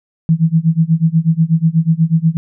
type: tone with tremolo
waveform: sine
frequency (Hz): 162.8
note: E3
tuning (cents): -21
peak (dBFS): -6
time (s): 0.29-2.37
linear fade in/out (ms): 0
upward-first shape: sine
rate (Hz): 8.2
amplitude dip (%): 95
effects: none